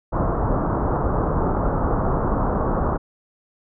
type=low-pass noise; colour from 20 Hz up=pink; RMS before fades=-21 dBFS; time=0.12-2.98 s; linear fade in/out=20 ms; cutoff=1300 Hz; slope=48 dB/octave; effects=none